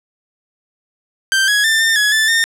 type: tone with pitch steps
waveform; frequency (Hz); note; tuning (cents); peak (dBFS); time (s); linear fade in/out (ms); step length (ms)
sawtooth; 1566 / 1670 / 1785 / 1804 / 1685 / 1757 / 1821; G6 / G#6 / A6 / A6 / G#6 / A6 / A#6; -2 / +9 / +24 / +43 / +25 / -3 / -41; -8; 1.32-2.44; 0; 160
effects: low-pass 11000 Hz 12 dB/octave